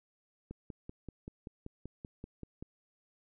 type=click train; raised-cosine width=3 ms; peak=-30 dBFS; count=12; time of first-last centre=0.51-2.625 s; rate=5.2 Hz; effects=none